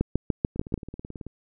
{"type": "two click trains", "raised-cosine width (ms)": 3, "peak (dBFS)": [-24, -9], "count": [14, 6], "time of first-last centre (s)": [[0.56, 1.267], [0.01, 0.741]], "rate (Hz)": [18.4, 6.84], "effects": []}